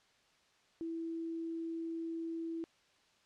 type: tone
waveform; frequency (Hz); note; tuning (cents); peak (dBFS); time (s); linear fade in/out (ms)
sine; 329.6; E4; 0; -37; 0.81-2.64; 0
effects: white hiss -69 dBFS RMS until 3.25 s + low-pass 5000 Hz 12 dB/octave